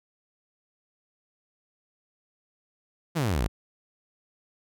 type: exponential sweep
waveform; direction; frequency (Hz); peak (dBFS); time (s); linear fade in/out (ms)
sawtooth; down; 180 to 45.88; -20; 3.15-3.48; 20
effects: none